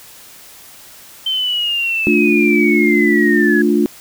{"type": "linear sweep", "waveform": "sine", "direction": "down", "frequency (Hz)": [3108, 1661.2], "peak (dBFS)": -15, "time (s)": [1.26, 3.62], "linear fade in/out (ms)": 5}
{"type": "chord", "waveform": "sine", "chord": "D minor", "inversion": "second", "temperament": "just", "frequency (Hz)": [220.2, 293.7, 352.4], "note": ["A3", "D4", "F4"], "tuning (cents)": [2, 0, 16], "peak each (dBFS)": -15, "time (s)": [2.07, 3.86], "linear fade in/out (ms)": 0}
{"effects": ["white hiss -40 dBFS RMS until 4 s"]}